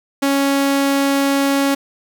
sawtooth tone, 277.2 Hz, C#4, in tune, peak -10 dBFS, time 0.22-1.75 s, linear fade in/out 10 ms, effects 7-bit

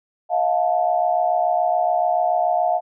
sine tone cluster, 642 / 709 / 876 Hz, E5 / F5 / A5, -46 / +26 / -8 cents, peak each -22 / -18 / -26 dBFS, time 0.29-2.81 s, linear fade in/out 50 ms, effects none

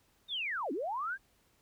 sine linear two-way sweep, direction down then up, 3729 to 246.9 to 1658 Hz, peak -33 dBFS, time 0.28-1.18 s, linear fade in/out 50 ms, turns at 0.72 s, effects pink hiss -70 dBFS RMS until 1.61 s

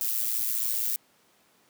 violet noise with amplitude modulation, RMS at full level -25 dBFS, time 0.01-0.96 s, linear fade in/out 2 ms, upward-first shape sine, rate 115 Hz, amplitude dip 70%, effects pink hiss -63 dBFS RMS until 1.69 s + high-pass 200 Hz 12 dB/octave

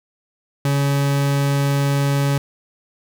40% pulse tone, 140.5 Hz, C#3, 24 cents sharp, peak -15 dBFS, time 0.65-2.38 s, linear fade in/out 2 ms, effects none

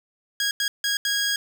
15% pulse tone bursts at uneven times, 1643 Hz, G#6, 19 cents flat, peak -15 dBFS, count 4, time 0.4-0.51 / 0.6-0.68 / 0.84-0.97 / 1.05-1.36 s, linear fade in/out 2 ms, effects none

